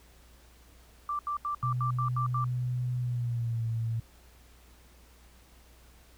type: tone bursts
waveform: sine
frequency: 1174.7 Hz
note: D6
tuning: in tune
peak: -29 dBFS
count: 8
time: 1.09-2.443 s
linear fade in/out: 2 ms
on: 100 ms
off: 79 ms
type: tone with pitch glide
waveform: sine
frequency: 124.3 to 113.98 Hz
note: B2 to A#2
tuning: +12 to -38 cents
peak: -28 dBFS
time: 1.63-4 s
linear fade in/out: 5 ms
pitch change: -150 cents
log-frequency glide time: 2.98-3.65 s
effects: added 60 Hz sine -56 dBFS peak until 6.17 s + pink hiss -60 dBFS RMS until 6.17 s